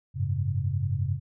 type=chord; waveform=sine; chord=F# suspended second; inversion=none; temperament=equal with one note detuned; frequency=92.5 / 103.83 / 135.43 Hz; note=F#2 / G#2 / C#3; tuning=0 / 0 / -40 cents; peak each=-29 dBFS; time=0.14-1.2 s; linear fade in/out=50 ms; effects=none